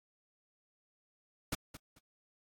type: noise with echo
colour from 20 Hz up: pink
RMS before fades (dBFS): -35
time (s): 1.52-1.55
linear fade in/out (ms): 5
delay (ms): 220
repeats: 2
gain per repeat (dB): -13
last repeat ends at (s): 1.99
effects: AAC 64 kbps